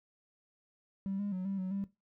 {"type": "tone with pitch steps", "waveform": "triangle", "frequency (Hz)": [194.6, 203.3, 184.5, 195.7, 186.2, 197.5], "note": ["G3", "G#3", "F#3", "G3", "F#3", "G3"], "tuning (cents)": [-12, -37, -5, -3, 11, 13], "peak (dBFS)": -30, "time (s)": [1.06, 1.84], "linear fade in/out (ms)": 0, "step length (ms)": 130, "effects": ["noise-tail reverb RT60 0.2 s tail -18 dB re dry", "tanh soft clip ceiling -29 dBFS"]}